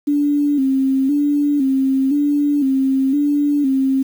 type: tone with vibrato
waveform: sine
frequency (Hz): 278.5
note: C#4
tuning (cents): +8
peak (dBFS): -13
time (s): 0.07-4.03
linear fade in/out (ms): 10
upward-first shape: square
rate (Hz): 0.98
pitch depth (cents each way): 71
effects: 7-bit